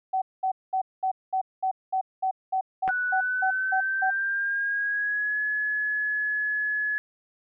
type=tone bursts; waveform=sine; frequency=758 Hz; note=F#5; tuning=42 cents sharp; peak=-22 dBFS; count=14; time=0.13-4.106 s; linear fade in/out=10 ms; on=89 ms; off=210 ms
type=clicks; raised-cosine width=0.5 ms; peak=-17 / -24 dBFS; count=2; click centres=2.878 / 2.884 s
type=tone with pitch glide; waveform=sine; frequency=1480 to 1700.1 Hz; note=F#6 to G#6; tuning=0 to +40 cents; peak=-24 dBFS; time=2.89-6.98 s; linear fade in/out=0 ms; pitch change=+240 cents; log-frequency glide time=3.09-5.4 s
effects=none